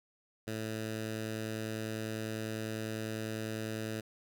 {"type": "tone with notch filter", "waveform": "10% pulse", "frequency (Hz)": 110, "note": "A2", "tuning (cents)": 0, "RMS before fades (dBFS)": -38, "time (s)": [0.47, 4.01], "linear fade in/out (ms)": 10, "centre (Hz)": 830, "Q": 1.9, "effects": []}